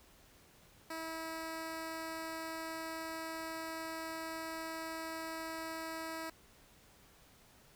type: tone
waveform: 10% pulse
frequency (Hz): 323.7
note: E4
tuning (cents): -31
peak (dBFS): -32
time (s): 0.9-6.3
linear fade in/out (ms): 5
effects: pink hiss -63 dBFS RMS until 7.75 s